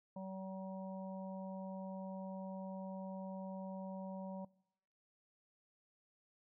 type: harmonic tone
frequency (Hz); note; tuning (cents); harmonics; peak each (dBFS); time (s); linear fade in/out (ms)
190; F#3; +46; 1 / 3 / 4 / 5; -45 / -49 / -57 / -53; 0.16-4.45; 5
effects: noise-tail reverb RT60 0.8 s tail -23 dB re dry